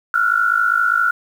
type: tone cluster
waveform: sine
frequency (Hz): 1358 / 1408 / 1463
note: F6 / F6 / F#6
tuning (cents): -49 / +14 / -20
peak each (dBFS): -18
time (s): 0.14-1.11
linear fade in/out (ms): 2
effects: 7-bit